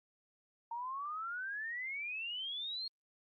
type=exponential sweep; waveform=sine; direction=up; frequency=914 to 4310 Hz; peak=-38 dBFS; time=0.71-2.88 s; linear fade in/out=5 ms; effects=Opus 48 kbps